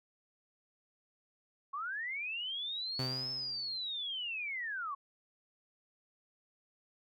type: linear two-way sweep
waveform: sine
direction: up then down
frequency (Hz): 1074 to 5274 to 1074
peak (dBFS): -36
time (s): 1.73-4.95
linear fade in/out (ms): 10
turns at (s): 3.31
type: tone with exponential decay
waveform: sawtooth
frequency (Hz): 129.7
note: C3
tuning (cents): -15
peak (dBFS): -30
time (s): 2.99-3.87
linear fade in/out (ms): 5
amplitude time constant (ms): 190
effects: none